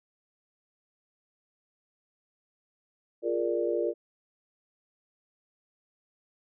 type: chord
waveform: sine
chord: Bb dominant seventh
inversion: second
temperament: equal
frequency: 349.2 / 415.3 / 466.2 / 587.3 Hz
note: F4 / Ab4 / Bb4 / D5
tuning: 0 / 0 / 0 / 0 cents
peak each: -30 / -34 / -30 / -32 dBFS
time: 3.22-3.94 s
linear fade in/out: 50 ms
effects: none